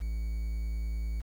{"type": "tone with quantisation", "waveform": "triangle", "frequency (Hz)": 55, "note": "A1", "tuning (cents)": 0, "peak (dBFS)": -28, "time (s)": [0, 1.22], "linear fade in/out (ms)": 20, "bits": 9, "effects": []}